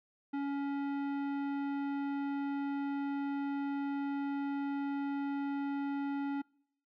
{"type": "tone with tanh clipping", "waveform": "sine", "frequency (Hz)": 280.6, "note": "C#4", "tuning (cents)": 21, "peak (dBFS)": -35, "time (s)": [0.33, 6.42], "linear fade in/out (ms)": 10, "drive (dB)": 15, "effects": ["noise-tail reverb RT60 0.7 s tail -26 dB re dry"]}